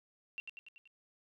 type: tone with echo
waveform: sine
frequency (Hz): 2733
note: F7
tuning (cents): -38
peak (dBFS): -38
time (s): 0.38-0.4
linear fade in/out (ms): 0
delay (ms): 95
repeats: 5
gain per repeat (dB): -4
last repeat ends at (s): 0.875
effects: none